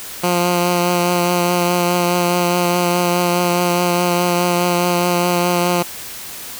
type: tone with vibrato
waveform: 10% pulse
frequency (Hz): 176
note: F3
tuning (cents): +14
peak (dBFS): -6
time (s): 0.23-5.83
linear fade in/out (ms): 10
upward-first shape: triangle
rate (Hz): 4.8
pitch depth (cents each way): 20
effects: white hiss -31 dBFS RMS until 6.59 s